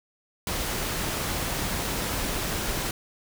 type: noise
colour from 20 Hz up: pink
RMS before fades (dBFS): -29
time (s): 0.47-2.91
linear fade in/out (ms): 2
effects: none